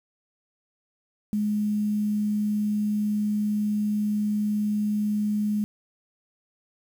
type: tone with quantisation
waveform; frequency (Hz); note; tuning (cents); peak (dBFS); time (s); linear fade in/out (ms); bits
sine; 209.5; G#3; +15; -22; 1.33-5.64; 0; 8
effects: none